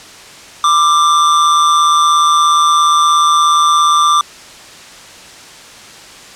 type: tone with amplitude modulation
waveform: square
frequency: 1182 Hz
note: D6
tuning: 11 cents sharp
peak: -6 dBFS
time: 0.64-4.21 s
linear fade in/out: 2 ms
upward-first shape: sine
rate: 157 Hz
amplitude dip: 50%
effects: white hiss -35 dBFS RMS until 6.35 s + low-pass 7000 Hz 12 dB/octave